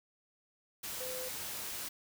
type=tone in noise; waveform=sine; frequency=510 Hz; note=C5; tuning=44 cents flat; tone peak=-41 dBFS; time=1-1.29 s; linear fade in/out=10 ms; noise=white; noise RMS=-41 dBFS; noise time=0.83-1.89 s; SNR=-3 dB; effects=none

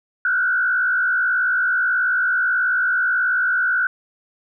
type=tone with frequency modulation; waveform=sine; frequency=1480 Hz; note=F#6; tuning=in tune; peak=-16 dBFS; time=0.25-3.87 s; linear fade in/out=2 ms; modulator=58.4 Hz; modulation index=1.1; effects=none

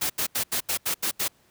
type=noise bursts; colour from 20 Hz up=white; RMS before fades=-26 dBFS; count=8; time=0.01-1.282 s; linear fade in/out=10 ms; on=89 ms; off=80 ms; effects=pink hiss -62 dBFS RMS until 1.5 s + high-pass 60 Hz 12 dB/octave

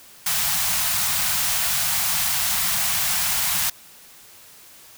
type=band-stop noise; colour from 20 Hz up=white; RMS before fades=-22 dBFS; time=0.26-3.7 s; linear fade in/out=5 ms; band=210 to 640 Hz; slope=96 dB/octave; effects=white hiss -47 dBFS RMS until 4.97 s

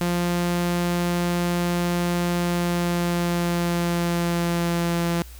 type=tone with pitch glide; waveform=sawtooth; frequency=174.61 to 170.62 Hz; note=F3 to F3; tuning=0 to -40 cents; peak=-17 dBFS; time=0.01-5.22 s; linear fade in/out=0 ms; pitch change=-40 cents; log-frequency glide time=2.38-5.1 s; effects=added 60 Hz sine -39 dBFS peak until 5.39 s + white hiss -48 dBFS RMS until 5.39 s

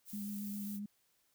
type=noise; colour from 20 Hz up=violet; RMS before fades=-49 dBFS; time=0.05-0.8 s; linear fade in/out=50 ms
type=tone with vibrato; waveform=sine; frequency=204.5 Hz; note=G#3; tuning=26 cents flat; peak=-39 dBFS; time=0.13-0.86 s; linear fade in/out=5 ms; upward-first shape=triangle; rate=7.4 Hz; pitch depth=25 cents each way
effects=white hiss -75 dBFS RMS until 1.34 s

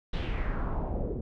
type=noise with low-pass filter sweep; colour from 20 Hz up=brown; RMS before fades=-31 dBFS; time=0.13-1.21 s; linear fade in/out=5 ms; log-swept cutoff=3800 to 370 Hz; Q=2.6; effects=none

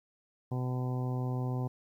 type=harmonic tone; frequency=126.5 Hz; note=B2; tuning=42 cents sharp; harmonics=1 / 2 / 3 / 4 / 5 / 6 / 7 / 8; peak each=-31 / -39 / -43 / -46 / -50 / -46 / -49 / -50 dBFS; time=0.51-1.68 s; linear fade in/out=10 ms; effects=11-bit

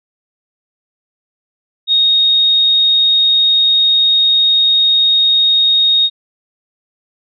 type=tone; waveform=sine; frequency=3729 Hz; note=A#7; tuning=in tune; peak=-8 dBFS; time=1.87-6.1 s; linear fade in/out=50 ms; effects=none

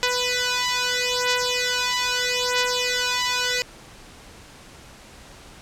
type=beating tone pair; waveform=5% pulse; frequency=495.4 / 496.18 Hz; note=B4 / B4; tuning=+5 / +8 cents; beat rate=0.78 Hz; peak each=-12 dBFS; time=0.03-3.62 s; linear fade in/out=0 ms; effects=pink hiss -45 dBFS RMS until 5.61 s + low-pass 9000 Hz 12 dB/octave

